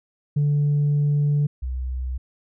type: tone pair in turn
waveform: sine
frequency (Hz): 145.9 / 63.69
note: D3 / C2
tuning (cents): -11 / -46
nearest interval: octave + major second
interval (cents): 1435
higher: first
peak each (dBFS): -15 / -24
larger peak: first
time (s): 0.36-1.47 / 1.62-2.18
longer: first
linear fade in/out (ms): 10
effects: tanh soft clip ceiling -15 dBFS